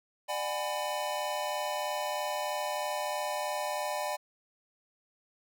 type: chord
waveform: square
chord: G# half-diminished seventh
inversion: second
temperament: just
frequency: 598 / 747.5 / 830.6 / 996.7 Hz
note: D5 / F#5 / G#5 / B5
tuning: +31 / +17 / 0 / +16 cents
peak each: -36 / -39 / -38 / -39 dBFS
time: 0.28-4.17 s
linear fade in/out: 20 ms
effects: none